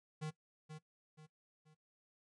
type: tone with echo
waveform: square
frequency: 154.7 Hz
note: D#3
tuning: 10 cents flat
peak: -40 dBFS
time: 0.21-0.31 s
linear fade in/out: 20 ms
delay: 480 ms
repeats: 3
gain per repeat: -8 dB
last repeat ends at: 1.75 s
effects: noise-tail reverb RT60 0.1 s tail -18 dB re dry + resampled to 22050 Hz